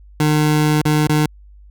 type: tone with dropouts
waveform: 25% pulse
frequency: 151.7 Hz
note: D#3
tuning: 44 cents flat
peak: -9 dBFS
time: 0.2-1.26 s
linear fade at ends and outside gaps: 2 ms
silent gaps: 0.815-0.853 / 1.071-1.095 s
effects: added 50 Hz sine -40 dBFS peak until 1.7 s